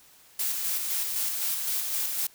blue noise with tremolo, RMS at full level -28 dBFS, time 0.39-2.27 s, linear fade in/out 5 ms, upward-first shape square, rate 3.9 Hz, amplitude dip 30%, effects white hiss -56 dBFS RMS until 2.34 s

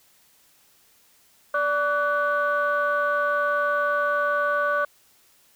sine tone cluster, 583 / 1147 / 1488 Hz, D5 / D6 / F#6, -13 / -41 / +9 cents, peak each -24 dBFS, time 1.54-4.85 s, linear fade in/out 5 ms, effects tanh soft clip ceiling -13 dBFS + white hiss -59 dBFS RMS until 5.55 s

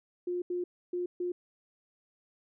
sine tone bursts at uneven times, 355.4 Hz, F4, 30 cents sharp, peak -30 dBFS, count 4, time 0.27-0.42 / 0.5-0.64 / 0.93-1.06 / 1.2-1.32 s, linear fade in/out 5 ms, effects none

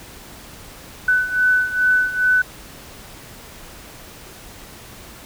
sine beating tone pair, 1500 / 1502.4 Hz, F#6 / F#6, +23 / +26 cents, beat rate 2.4 Hz, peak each -16 / -20 dBFS, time 1.08-2.42 s, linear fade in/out 5 ms, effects pink hiss -40 dBFS RMS until 5.25 s

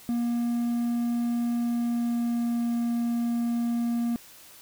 triangle tone with pitch glide, 237.3 to 235.7 Hz, A#3 to A#3, +31 to +19 cents, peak -22 dBFS, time 0.09-4.16 s, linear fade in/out 0 ms, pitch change -12 cents, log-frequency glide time 1.57-2.75 s, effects white hiss -50 dBFS RMS until 4.61 s

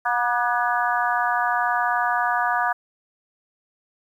harmonic tone with a mistuned harmonic, 240.8 Hz, B3, 44 cents flat, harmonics 3 / 4 / 5 / 6 / 7, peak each -24 / -25 / -26 / -27 / -27 dBFS, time 0.05-2.73 s, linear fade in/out 10 ms, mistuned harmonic 6, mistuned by +44 cents, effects 9-bit

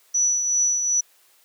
sine tone with tremolo, 5920 Hz, F#8, in tune, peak -16 dBFS, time 0.14-1.01 s, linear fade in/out 10 ms, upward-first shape triangle, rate 2.6 Hz, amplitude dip 50%, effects white hiss -58 dBFS RMS until 1.44 s + high-pass 400 Hz 12 dB/octave

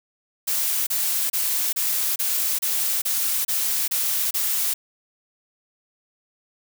blue noise bursts, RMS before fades -23 dBFS, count 10, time 0.47-4.74 s, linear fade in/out 10 ms, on 400 ms, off 30 ms, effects none

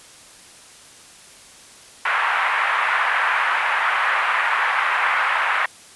pink band-pass noise, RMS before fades -20 dBFS, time 2.05-5.66 s, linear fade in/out 5 ms, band 950 to 2200 Hz, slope 24 dB/octave, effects white hiss -45 dBFS RMS until 5.95 s + resampled to 24000 Hz

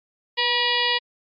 harmonic tone with a mistuned harmonic, 482.3 Hz, B4, 41 cents flat, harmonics 1 / 2 / 4 / 5 / 6 / 7 / 8 / 9 / 10, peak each -31 / -27 / -25 / -30 / -25 / -28 / -30 / -32 / -31 dBFS, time 0.37-0.99 s, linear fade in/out 20 ms, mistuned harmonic 1, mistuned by +27 cents, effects Opus 48 kbps

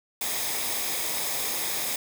white noise with comb filter, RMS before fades -29 dBFS, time 0.21-1.96 s, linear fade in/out 2 ms, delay 0.69 ms, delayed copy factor -0.5, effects none

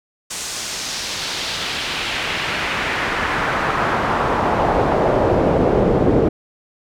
brown noise with band-pass filter sweep, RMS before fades -19 dBFS, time 0.3-6.29 s, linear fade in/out 10 ms, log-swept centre 7400 to 360 Hz, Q 1.4, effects none

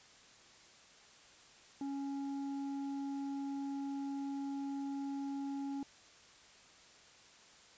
square tone with low-pass filter, 277.2 Hz, C#4, in tune, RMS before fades -40 dBFS, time 1.81-5.83 s, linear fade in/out 2 ms, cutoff 590 Hz, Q 4.9, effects white hiss -60 dBFS RMS until 7.77 s + resampled to 16000 Hz

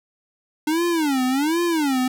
square tone with vibrato, 296.8 Hz, D4, 18 cents sharp, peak -19 dBFS, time 0.67-2.08 s, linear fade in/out 5 ms, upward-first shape sine, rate 1.3 Hz, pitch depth 270 cents each way, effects none

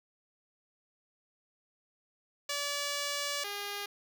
5% pulse tone pair in turn, 575 / 406.6 Hz, D5 / G#4, -37 / -37 cents, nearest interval tritone, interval 600 cents, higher first, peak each -21 / -25 dBFS, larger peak first, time 2.49-3.44 / 3.44-3.86 s, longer first, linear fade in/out 5 ms, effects none

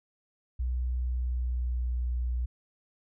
sine tone with pitch glide, 62 to 60.97 Hz, B1 to B1, +7 to -22 cents, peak -27 dBFS, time 0.59-2.46 s, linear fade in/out 10 ms, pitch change -29 cents, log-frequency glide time 1.01-1.96 s, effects none

